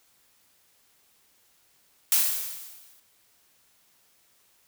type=noise with exponential decay; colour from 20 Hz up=blue; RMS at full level=-19 dBFS; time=2.12-3 s; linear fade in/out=2 ms; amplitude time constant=190 ms; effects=white hiss -64 dBFS RMS until 4.67 s